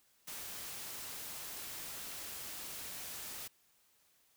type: noise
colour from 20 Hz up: white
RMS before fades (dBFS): -45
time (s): 0.27-3.48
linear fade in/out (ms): 10
effects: white hiss -71 dBFS RMS until 4.36 s